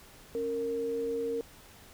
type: tone pair together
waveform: sine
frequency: 274.9 / 462.3 Hz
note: C#4 / A#4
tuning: -14 / -14 cents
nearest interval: major sixth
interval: 900 cents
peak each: -39 / -30 dBFS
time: 0.35-1.41 s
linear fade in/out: 0 ms
effects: pink hiss -54 dBFS RMS until 1.93 s